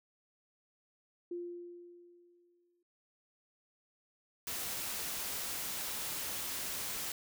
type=tone with exponential decay; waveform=sine; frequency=349.1 Hz; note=F4; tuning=1 cent flat; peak=-36 dBFS; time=1.31-2.83 s; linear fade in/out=5 ms; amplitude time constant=330 ms
type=noise; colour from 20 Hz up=white; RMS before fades=-39 dBFS; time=4.47-7.12 s; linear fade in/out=2 ms
effects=none